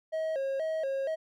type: tone with vibrato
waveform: triangle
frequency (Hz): 587.3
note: D5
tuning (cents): 0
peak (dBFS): -27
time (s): 0.12-1.16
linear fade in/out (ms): 20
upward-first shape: square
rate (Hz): 2.1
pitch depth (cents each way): 140
effects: none